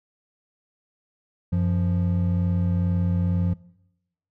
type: tone pair together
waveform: triangle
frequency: 92.5 / 174.8 Hz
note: F#2 / F3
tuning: 0 / +2 cents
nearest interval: major seventh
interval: 1102 cents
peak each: -20 / -21 dBFS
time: 1.52-3.54 s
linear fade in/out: 10 ms
effects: noise-tail reverb RT60 0.9 s tail -22 dB re dry